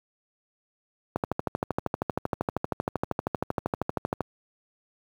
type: click train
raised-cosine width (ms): 1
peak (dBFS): -11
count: 40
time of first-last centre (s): 1.16-4.207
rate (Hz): 12.8
effects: high-pass 80 Hz 12 dB/octave + 8-bit